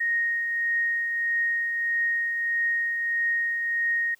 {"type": "tone with tremolo", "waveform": "sine", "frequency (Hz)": 1864.7, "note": "A#6", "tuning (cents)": 0, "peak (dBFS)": -21, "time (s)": [0, 4.15], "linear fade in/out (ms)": 10, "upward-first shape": "triangle", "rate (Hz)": 1.6, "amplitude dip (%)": 40, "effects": ["white hiss -63 dBFS RMS until 4.19 s"]}